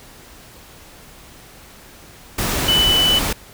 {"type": "tone in noise", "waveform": "sine", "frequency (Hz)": 2988, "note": "F#7", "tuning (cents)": 16, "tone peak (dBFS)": -13, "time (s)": [2.68, 3.19], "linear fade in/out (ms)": 5, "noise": "pink", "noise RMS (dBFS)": -21, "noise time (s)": [2.38, 3.33], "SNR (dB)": 5, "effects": ["pink hiss -43 dBFS RMS until 3.53 s"]}